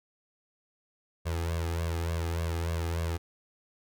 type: tone with flanger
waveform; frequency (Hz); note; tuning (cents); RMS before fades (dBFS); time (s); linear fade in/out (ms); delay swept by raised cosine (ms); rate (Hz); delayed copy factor
sawtooth; 83.3; E2; +19; -31; 1.25-3.18; 20; 1.8 to 2.46; 3.4; +0.9
effects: none